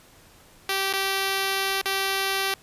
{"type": "tone with dropouts", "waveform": "5% pulse", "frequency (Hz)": 388.5, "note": "G4", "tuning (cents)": -16, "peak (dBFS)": -12, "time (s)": [0.69, 2.54], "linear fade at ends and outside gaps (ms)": 2, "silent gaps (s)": [[0.928, 0.935], [1.815, 1.856]], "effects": ["pink hiss -53 dBFS RMS until 2.62 s", "resampled to 32000 Hz"]}